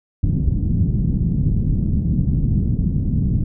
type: low-pass noise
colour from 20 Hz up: white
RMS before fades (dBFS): -18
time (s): 0.23-3.44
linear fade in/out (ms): 5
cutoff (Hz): 190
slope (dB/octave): 24
effects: none